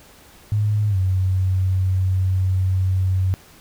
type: tone with pitch glide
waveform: sine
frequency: 105.1 to 93.63 Hz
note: G#2 to F#2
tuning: +21 to +21 cents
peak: -16 dBFS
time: 0.52-3.34 s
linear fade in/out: 0 ms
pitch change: -200 cents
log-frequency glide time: 0.89-0.97 s
effects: pink hiss -48 dBFS RMS until 3.6 s